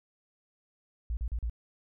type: tone bursts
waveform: sine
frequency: 57.3 Hz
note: A#1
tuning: 29 cents flat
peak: -29 dBFS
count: 4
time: 1.1-1.497 s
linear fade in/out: 0 ms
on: 70 ms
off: 39 ms
effects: none